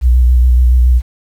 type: tone with vibrato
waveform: sine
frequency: 61.74 Hz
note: B1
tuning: in tune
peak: -5 dBFS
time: 0.01-1.02 s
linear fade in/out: 50 ms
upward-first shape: square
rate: 7.1 Hz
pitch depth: 30 cents each way
effects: 7-bit